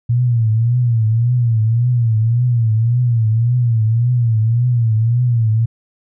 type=tone with vibrato; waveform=sine; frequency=116.54 Hz; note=A#2; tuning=in tune; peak=-11 dBFS; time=0.09-5.66 s; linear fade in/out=10 ms; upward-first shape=triangle; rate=1.8 Hz; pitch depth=130 cents each way; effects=none